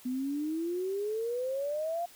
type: exponential sweep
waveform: sine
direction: up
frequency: 246.9 to 704 Hz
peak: -30 dBFS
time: 0.05-2.06 s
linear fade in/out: 10 ms
effects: white hiss -55 dBFS RMS until 2.15 s